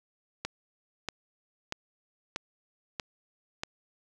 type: click train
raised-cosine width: 0.2 ms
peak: -15 dBFS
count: 6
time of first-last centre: 0.45-3.635 s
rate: 1.57 Hz
effects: none